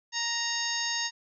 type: harmonic tone with a mistuned harmonic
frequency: 933 Hz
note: A#5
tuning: 1 cent sharp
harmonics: 1 / 2 / 3 / 4 / 5 / 6 / 7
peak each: -38 / -34 / -38 / -36 / -36 / -35 / -35 dBFS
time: 0.12-1.11 s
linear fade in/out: 50 ms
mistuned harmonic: 6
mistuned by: -82 cents
effects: none